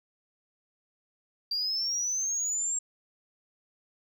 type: linear sweep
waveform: sine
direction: up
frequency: 4699 to 7550 Hz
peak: -26 dBFS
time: 1.51-2.79 s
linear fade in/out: 5 ms
effects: tanh soft clip ceiling -24 dBFS